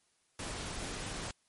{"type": "noise", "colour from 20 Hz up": "pink", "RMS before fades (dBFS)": -40, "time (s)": [0.39, 1.31], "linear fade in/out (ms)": 2, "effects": ["white hiss -73 dBFS RMS until 1.48 s", "MP3 48 kbps"]}